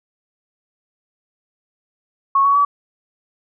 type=tone with pitch steps; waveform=sine; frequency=1100 / 1121.8 / 1144.1 Hz; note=C#6 / C#6 / D6; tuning=-14 / +20 / -46 cents; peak=-11 dBFS; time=2.35-2.65 s; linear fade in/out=5 ms; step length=100 ms; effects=none